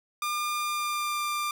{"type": "tone with pitch glide", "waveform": "sawtooth", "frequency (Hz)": [1203, 1191.2], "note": ["D6", "D6"], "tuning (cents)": [41, 24], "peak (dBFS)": -24, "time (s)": [0.22, 1.51], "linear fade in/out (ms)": 2, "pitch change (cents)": -17, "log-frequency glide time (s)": [0.55, 1.22], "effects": []}